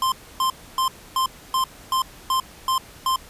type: tone bursts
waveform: square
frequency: 1046.5 Hz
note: C6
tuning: in tune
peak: -19 dBFS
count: 9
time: 0.02-3.16 s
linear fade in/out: 2 ms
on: 100 ms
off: 280 ms
effects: pink hiss -45 dBFS RMS until 3.29 s + resampled to 32000 Hz